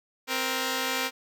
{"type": "tone pair together", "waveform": "5% pulse", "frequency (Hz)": [261.6, 470.6], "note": ["C4", "A#4"], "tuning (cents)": [0, 16], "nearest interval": "minor seventh", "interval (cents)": 1016, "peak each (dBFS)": -18, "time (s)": [0.27, 1.11], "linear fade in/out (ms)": 50, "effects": []}